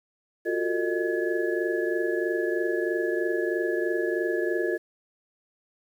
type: tone cluster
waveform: sine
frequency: 352.1 / 375.2 / 450.5 / 614 / 1700 Hz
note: F4 / F#4 / A4 / D#5 / G#6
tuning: +14 / +24 / +41 / -23 / +40 cents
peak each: -27 / -32 / -30 / -33 / -33 dBFS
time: 0.45-4.78 s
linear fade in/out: 20 ms
effects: 9-bit